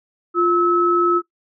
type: tone pair together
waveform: sine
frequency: 349.3 / 1296 Hz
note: F4 / E6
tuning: 0 / -30 cents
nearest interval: octave + major seventh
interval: 2270 cents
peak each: -16 dBFS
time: 0.34-1.22 s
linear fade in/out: 50 ms
effects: noise-tail reverb RT60 0.1 s tail -18 dB re dry